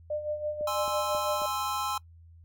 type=tone with tremolo; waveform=sine; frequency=601 Hz; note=D5; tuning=40 cents sharp; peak=-27 dBFS; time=0.1-1.46 s; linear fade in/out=5 ms; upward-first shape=sine; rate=6 Hz; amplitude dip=65%
type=click train; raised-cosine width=2 ms; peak=-32 dBFS; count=4; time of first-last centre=0.61-1.419 s; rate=3.71 Hz
type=chord; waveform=square; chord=Ab augmented; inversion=none; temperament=equal; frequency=830.6 / 1046.5 / 1318.5 Hz; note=Ab5 / C6 / E6; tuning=0 / 0 / 0 cents; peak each=-35 / -34 / -34 dBFS; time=0.67-1.98 s; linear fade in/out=5 ms
effects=noise-tail reverb RT60 0.1 s tail -22 dB re dry + added 83 Hz sine -50 dBFS peak until 2.44 s